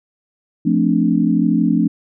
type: chord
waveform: sine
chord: D minor seventh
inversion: first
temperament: equal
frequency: 174.61 / 220 / 261.6 / 293.7 Hz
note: F3 / A3 / C4 / D4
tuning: 0 / 0 / 0 / 0 cents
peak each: -18 / -17 / -19 / -18 dBFS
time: 0.65-1.88 s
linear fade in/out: 10 ms
effects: none